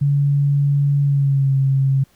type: tone with pitch glide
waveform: sine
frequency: 142.1 to 135.45 Hz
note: C#3 to C#3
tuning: +43 to -40 cents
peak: -13 dBFS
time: 0.01-2.04 s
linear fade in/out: 10 ms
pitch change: -83 cents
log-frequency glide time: 1.02-1.54 s
effects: pink hiss -57 dBFS RMS until 2.15 s